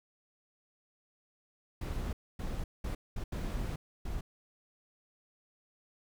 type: noise bursts at uneven times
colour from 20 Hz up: brown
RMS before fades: -36 dBFS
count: 6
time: 1.81-2.13 / 2.39-2.64 / 2.84-2.95 / 3.16-3.24 / 3.32-3.76 / 4.05-4.21 s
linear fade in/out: 5 ms
effects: none